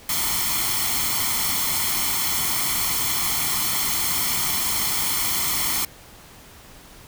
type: noise with comb filter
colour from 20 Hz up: white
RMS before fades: -23 dBFS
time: 0.09-5.85 s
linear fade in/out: 2 ms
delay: 0.93 ms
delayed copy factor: +0.7
effects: pink hiss -46 dBFS RMS until 7.07 s